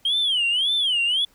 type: tone with vibrato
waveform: sine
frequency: 3132 Hz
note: G7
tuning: 2 cents flat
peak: -17 dBFS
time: 0.05-1.25 s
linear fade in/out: 5 ms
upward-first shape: sine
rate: 1.8 Hz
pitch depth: 220 cents each way
effects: tanh soft clip ceiling -16 dBFS + pink hiss -59 dBFS RMS until 1.34 s